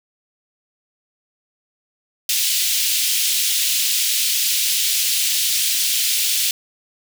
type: high-pass noise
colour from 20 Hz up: pink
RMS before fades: -19 dBFS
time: 2.29-6.51 s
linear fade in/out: 2 ms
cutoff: 2900 Hz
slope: 24 dB/octave
effects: none